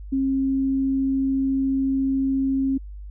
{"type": "tone", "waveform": "sine", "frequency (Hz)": 268.6, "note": "C4", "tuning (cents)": 46, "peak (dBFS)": -19, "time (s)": [0.12, 2.78], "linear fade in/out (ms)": 10, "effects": ["added 50 Hz sine -34 dBFS peak until 3.1 s"]}